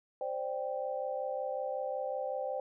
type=chord; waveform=sine; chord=C suspended second; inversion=none; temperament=just; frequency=523.3 / 588.7 / 784.9 Hz; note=C5 / D5 / G5; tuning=0 / +4 / +2 cents; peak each=-36 / -38 / -39 dBFS; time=0.21-2.6 s; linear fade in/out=2 ms; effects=none